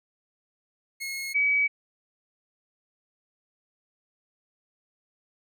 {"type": "tone pair in turn", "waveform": ["sawtooth", "sine"], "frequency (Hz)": [2167, 2277], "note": ["C#7", "C#7"], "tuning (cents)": [-40, 46], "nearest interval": "minor second", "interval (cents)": 86, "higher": "second", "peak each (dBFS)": [-28, -20], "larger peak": "second", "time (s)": [[1, 1.34], [1.34, 1.68]], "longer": "neither", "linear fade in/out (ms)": 20, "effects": []}